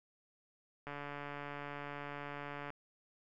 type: click train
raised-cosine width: 0.5 ms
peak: -29 dBFS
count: 265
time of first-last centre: 0.87-2.703 s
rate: 144 Hz
effects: none